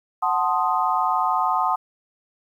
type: chord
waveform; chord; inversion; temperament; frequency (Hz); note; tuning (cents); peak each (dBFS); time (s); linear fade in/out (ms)
sine; F# diminished seventh; none; equal; 740 / 880 / 1046.5 / 1244.5; F#5 / A5 / C6 / Eb6; 0 / 0 / 0 / 0; -24; 0.22-1.76; 10
effects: 9-bit